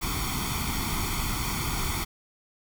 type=noise with comb filter; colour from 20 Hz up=pink; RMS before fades=-29 dBFS; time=0.01-2.05 s; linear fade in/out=20 ms; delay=0.89 ms; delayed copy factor=+0.85; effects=none